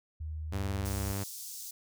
sine tone with pitch glide, 77.78 to 68.1 Hz, D#2 to C#2, 0 to -30 cents, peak -35 dBFS, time 0.2-1.13 s, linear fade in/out 10 ms, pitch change -230 cents, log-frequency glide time 0.81-0.88 s
sawtooth tone, 98.8 Hz, G2, 14 cents sharp, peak -29 dBFS, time 0.52-1.24 s, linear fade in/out 10 ms
pink high-pass noise, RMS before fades -43 dBFS, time 0.85-1.71 s, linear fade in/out 5 ms, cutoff 5100 Hz, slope 24 dB/octave
effects none

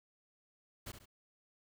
pink noise with echo, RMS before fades -45 dBFS, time 0.86-0.92 s, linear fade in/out 10 ms, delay 69 ms, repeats 2, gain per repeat -8 dB, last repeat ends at 1.058 s, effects none

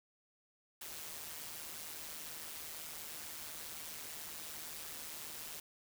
white noise with amplitude modulation, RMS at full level -44 dBFS, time 0.81-5.6 s, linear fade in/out 5 ms, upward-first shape sine, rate 155 Hz, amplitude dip 60%, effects none

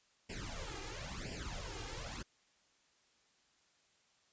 pink noise with flanger, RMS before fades -44 dBFS, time 0.29-2.23 s, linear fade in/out 10 ms, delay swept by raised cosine 0.39 to 2.49 ms, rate 0.98 Hz, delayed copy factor +1, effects white hiss -72 dBFS RMS until 4.32 s + resampled to 16000 Hz

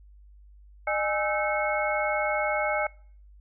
sine tone cluster, 608 / 829 / 1306 / 1538 / 2183 Hz, D#5 / G#5 / E6 / G6 / C#7, -40 / -3 / -17 / -33 / -27 cents, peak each -28 / -30 / -33 / -34 / -30 dBFS, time 0.87-2.87 s, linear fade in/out 5 ms, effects noise-tail reverb RT60 0.5 s tail -24 dB re dry + added 50 Hz sine -49 dBFS peak until 3.4 s

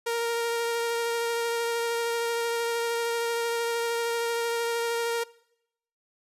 sawtooth tone with vibrato, 466.2 Hz, A#4, in tune, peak -22 dBFS, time 0.06-5.24 s, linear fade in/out 10 ms, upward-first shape sine, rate 13 Hz, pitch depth 11 cents each way, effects noise-tail reverb RT60 0.8 s tail -22 dB re dry + resampled to 32000 Hz

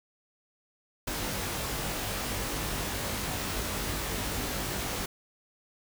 pink noise with comb filter, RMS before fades -33 dBFS, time 1.07-5.06 s, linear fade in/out 5 ms, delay 20 ms, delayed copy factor +0.9, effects none

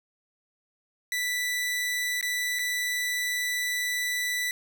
sawtooth tone with dropouts, 1975.5 Hz, B6, in tune, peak -23 dBFS, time 1.12-4.51 s, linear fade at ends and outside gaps 1 ms, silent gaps 2.211-2.227 / 2.588-2.592 s, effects none

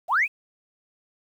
sine linear sweep, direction up, 597 to 2634 Hz, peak -17 dBFS, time 0.08-0.28 s, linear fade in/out 50 ms, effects tanh soft clip ceiling -13 dBFS + 9-bit

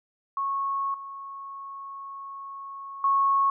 sine tone with level steps, 1100 Hz, C#6, 14 cents flat, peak -25 / -36 / -19 dBFS, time 0.37-3.5 s, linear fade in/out 2 ms, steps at 0.94 / 3.04 s, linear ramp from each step 2 ms, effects none

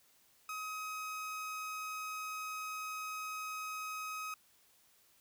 30% pulse tone, 1266 Hz, D#6, 30 cents sharp, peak -37 dBFS, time 0.49-4.34 s, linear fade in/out 2 ms, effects white hiss -68 dBFS RMS until 5.2 s

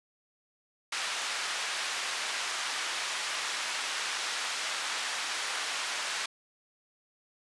pink band-pass noise, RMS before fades -34 dBFS, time 0.92-6.26 s, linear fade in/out 5 ms, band 1200 to 6800 Hz, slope 12 dB/octave, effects resampled to 24000 Hz

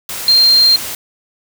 sine tone in noise, 4186 Hz, C8, in tune, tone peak -6 dBFS, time 0.28-0.76 s, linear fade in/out 2 ms, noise white, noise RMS -24 dBFS, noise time 0.09-0.95 s, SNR +15 dB, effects none

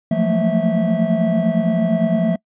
triangle tone cluster, 171 / 181.9 / 218.1 / 226.9 / 653 Hz, F3 / F#3 / A3 / A#3 / E5, -36 / -29 / -15 / -47 / -17 cents, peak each -19 dBFS, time 0.11-2.36 s, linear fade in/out 5 ms, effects noise-tail reverb RT60 0.1 s tail -25 dB re dry + resampled to 8000 Hz

